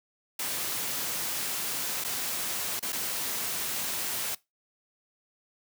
white noise with dropouts, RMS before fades -32 dBFS, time 0.39-4.35 s, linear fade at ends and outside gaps 5 ms, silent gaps 2.04-2.046 / 2.795-2.826 / 2.923-2.928 s, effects noise-tail reverb RT60 0.2 s tail -21 dB re dry + high-pass 100 Hz 12 dB/octave

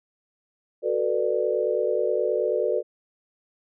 sine chord, B minor seventh, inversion second, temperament just, 370.4 / 444.5 / 493.9 / 592.7 Hz, F#4 / A4 / B4 / D5, +2 / +18 / 0 / +16 cents, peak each -28 / -26 / -26 / -27 dBFS, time 0.82-2.83 s, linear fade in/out 50 ms, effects none

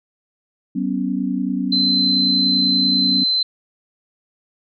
sine chord, F# suspended fourth, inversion none, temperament equal with one note detuned, 189.76 / 246.9 / 277.2 Hz, F#3 / B3 / C#4, +44 / 0 / 0 cents, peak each -23 dBFS, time 0.75-3.24 s, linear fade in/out 10 ms
sine tone, 4069 Hz, C8, 49 cents flat, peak -15 dBFS, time 1.72-3.43 s, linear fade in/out 5 ms
effects none

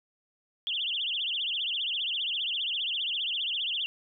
sine tone with vibrato, 3137 Hz, G7, 1 cent sharp, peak -28 dBFS, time 0.67-3.86 s, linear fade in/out 0 ms, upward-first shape triangle, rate 15 Hz, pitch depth 260 cents each way, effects none

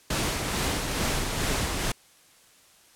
pink noise with tremolo, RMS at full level -26 dBFS, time 0.1-1.92 s, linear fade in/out 5 ms, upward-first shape sine, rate 2.3 Hz, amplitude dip 35%, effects white hiss -57 dBFS RMS until 2.95 s + low-pass 11000 Hz 12 dB/octave

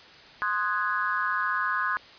sine chord, Ab dominant seventh, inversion first, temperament equal, 1046.5 / 1244.5 / 1480 / 1661.2 Hz, C6 / Eb6 / Gb6 / Ab6, 0 / 0 / 0 / 0 cents, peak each -30 dBFS, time 0.42-1.97 s, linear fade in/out 0 ms, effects white hiss -49 dBFS RMS until 2.18 s + resampled to 11025 Hz

